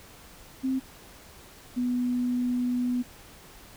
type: tone pair in turn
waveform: sine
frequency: 262.6 / 246.8 Hz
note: C4 / B3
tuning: +6 / -1 cents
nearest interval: minor second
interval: 107 cents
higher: first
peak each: -24 dBFS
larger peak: neither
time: 0.63-0.8 / 1.76-3.03 s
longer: second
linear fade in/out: 20 ms
effects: pink hiss -50 dBFS RMS until 3.76 s